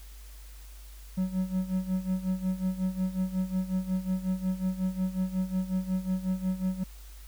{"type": "tone with tremolo", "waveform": "triangle", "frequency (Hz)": 186.4, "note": "F#3", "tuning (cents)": 13, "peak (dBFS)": -22, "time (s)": [1.17, 6.84], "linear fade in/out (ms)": 10, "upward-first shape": "sine", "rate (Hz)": 5.5, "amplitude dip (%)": 80, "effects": ["added 50 Hz sine -44 dBFS peak until 7.27 s", "white hiss -55 dBFS RMS until 7.27 s"]}